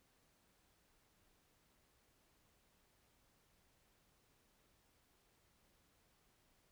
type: silence
effects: pink hiss -75 dBFS RMS until 6.71 s